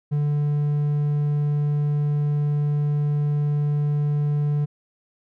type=tone; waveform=triangle; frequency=146.83 Hz; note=D3; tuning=in tune; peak=-17 dBFS; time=0.11-4.66 s; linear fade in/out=20 ms; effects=none